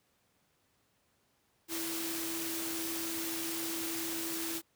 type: tone in noise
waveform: sine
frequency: 330 Hz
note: E4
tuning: 2 cents sharp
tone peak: -39 dBFS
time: 1.68-4.62 s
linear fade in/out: 50 ms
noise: white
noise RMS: -38 dBFS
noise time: 1.68-4.62 s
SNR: -4 dB
effects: pink hiss -73 dBFS RMS until 4.75 s + high-pass 80 Hz 12 dB/octave